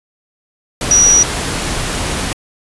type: tone in noise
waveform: sine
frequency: 5810 Hz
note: F#8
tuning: 32 cents flat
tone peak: -6 dBFS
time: 0.91-1.23 s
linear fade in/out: 2 ms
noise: pink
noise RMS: -19 dBFS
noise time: 0.81-2.33 s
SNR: +10 dB
effects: resampled to 24000 Hz